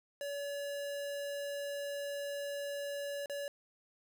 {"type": "tone with dropouts", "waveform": "square", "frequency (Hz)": 569, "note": "C#5", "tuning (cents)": 45, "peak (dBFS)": -38, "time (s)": [0.21, 3.48], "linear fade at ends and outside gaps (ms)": 1, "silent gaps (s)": [3.259, 3.297], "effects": []}